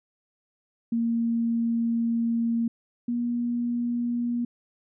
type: tone pair in turn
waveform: sine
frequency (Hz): 231.6 / 239.2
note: A#3 / A#3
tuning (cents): -11 / +45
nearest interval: minor second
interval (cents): 56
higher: second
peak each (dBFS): -22 / -24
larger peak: first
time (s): 0.92-2.68 / 3.08-4.45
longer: first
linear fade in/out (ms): 5
effects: none